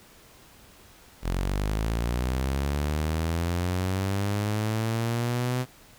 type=linear sweep; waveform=sawtooth; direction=up; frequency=42.75 to 127.4 Hz; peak=-21 dBFS; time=1.22-5.66 s; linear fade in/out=50 ms; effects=pink hiss -53 dBFS RMS until 5.98 s